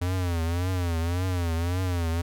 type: tone with vibrato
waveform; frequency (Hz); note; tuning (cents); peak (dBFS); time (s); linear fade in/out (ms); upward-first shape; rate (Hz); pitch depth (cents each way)
square; 87.31; F2; 0; -25; 0.01-2.22; 10; triangle; 1.8; 130
effects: none